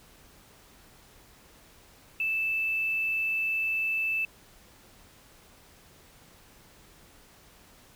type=tone with hard clipping; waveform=triangle; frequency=2637 Hz; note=E7; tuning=in tune; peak=-26 dBFS; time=2.2-4.25 s; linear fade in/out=2 ms; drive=3 dB; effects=pink hiss -56 dBFS RMS until 7.95 s